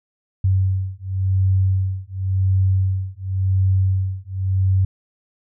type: beating tone pair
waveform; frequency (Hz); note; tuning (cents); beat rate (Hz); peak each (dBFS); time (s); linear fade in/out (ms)
sine; 94.5 / 95.42; F#2 / G2; +37 / -46; 0.92; -19; 0.44-4.85; 5
effects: none